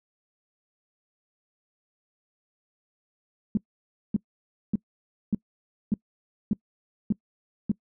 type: tone bursts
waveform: sine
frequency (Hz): 208.8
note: G#3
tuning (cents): +10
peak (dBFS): -19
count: 8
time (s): 3.55-7.716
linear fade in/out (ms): 2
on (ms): 22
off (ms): 570
effects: noise-tail reverb RT60 0.1 s tail -25 dB re dry